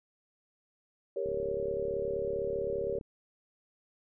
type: chord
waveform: sine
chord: G diminished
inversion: none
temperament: equal with one note detuned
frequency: 395.9 / 466.2 / 554.4 Hz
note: G4 / Bb4 / Db5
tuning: +17 / 0 / 0 cents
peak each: -35 dBFS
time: 1.16-2.99 s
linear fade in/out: 5 ms
type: click train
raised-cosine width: 3 ms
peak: -31 dBFS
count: 63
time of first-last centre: 1.26-3.011 s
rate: 35.4 Hz
effects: none